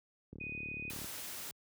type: click train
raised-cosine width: 3 ms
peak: -34 dBFS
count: 27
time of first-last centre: 0.33-1.044 s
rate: 36.4 Hz
type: tone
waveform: sine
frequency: 2489 Hz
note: D#7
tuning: in tune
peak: -40 dBFS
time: 0.4-0.91 s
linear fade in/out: 10 ms
type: noise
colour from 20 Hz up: white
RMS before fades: -44 dBFS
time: 0.9-1.51 s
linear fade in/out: 0 ms
effects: high-pass 60 Hz 12 dB/octave